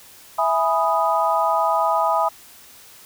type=chord; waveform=sine; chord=E major seventh; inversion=none; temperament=equal; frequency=659.3 / 830.6 / 987.8 / 1244.5 Hz; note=E5 / G#5 / B5 / D#6; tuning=0 / 0 / 0 / 0 cents; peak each=-22 dBFS; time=0.38-2.29 s; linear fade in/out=10 ms; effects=white hiss -46 dBFS RMS until 3.05 s